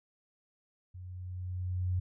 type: tone with level ramp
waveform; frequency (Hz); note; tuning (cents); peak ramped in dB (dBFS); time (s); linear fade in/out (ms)
sine; 91; F#2; -28; -43 to -27; 0.94-2; 10
effects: none